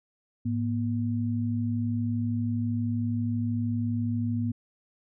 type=tone pair together; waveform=sine; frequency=106.8 / 239.4 Hz; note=G#2 / A#3; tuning=+49 / +46 cents; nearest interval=octave + major second; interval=1397 cents; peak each=-28 dBFS; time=0.45-4.52 s; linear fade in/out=10 ms; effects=none